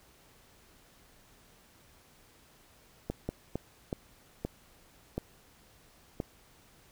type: slowing click train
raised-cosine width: 2 ms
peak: -19 dBFS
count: 7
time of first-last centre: 3.1-6.202 s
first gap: 190 ms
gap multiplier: 1.4
effects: pink hiss -61 dBFS RMS until 6.91 s